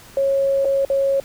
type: tone with dropouts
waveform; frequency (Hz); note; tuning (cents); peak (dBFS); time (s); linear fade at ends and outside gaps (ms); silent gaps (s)
sine; 548; C#5; -20; -15; 0.17-1.2; 2; 0.648-0.653 / 0.85-0.9
effects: pink hiss -44 dBFS RMS until 1.24 s